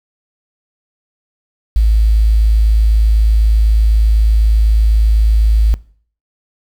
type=tone with quantisation; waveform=sine; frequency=54 Hz; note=A1; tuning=32 cents flat; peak=-7 dBFS; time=1.76-5.74 s; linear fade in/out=0 ms; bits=6; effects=noise-tail reverb RT60 0.5 s tail -21 dB re dry